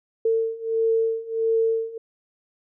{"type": "beating tone pair", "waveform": "sine", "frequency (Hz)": [450, 451.5], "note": ["A4", "A4"], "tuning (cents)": [39, 45], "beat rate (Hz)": 1.5, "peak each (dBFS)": [-24, -22], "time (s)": [0.25, 1.98], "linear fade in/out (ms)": 5, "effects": []}